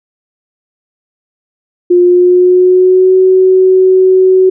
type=tone with pitch glide; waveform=sine; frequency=354.7 to 374.3 Hz; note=F4 to F#4; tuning=+27 to +20 cents; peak=-3 dBFS; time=1.9-4.5 s; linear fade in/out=10 ms; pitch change=+93 cents; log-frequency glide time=2.02-3.15 s; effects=none